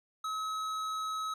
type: tone with tanh clipping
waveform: sine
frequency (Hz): 1283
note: E6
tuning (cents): -47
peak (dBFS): -35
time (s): 0.24-1.34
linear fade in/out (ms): 5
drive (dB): 14
effects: none